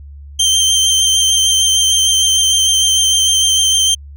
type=tone with vibrato; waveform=25% pulse; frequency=3136 Hz; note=G7; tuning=in tune; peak=-6 dBFS; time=0.39-3.95 s; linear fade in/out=10 ms; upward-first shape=sine; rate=6.6 Hz; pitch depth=16 cents each way; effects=added 71 Hz sine -31 dBFS peak until 4.16 s